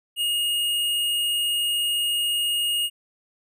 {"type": "tone", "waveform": "square", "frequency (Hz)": 2859, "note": "F7", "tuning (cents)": 40, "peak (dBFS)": -22, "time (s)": [0.16, 2.9], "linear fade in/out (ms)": 50, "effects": []}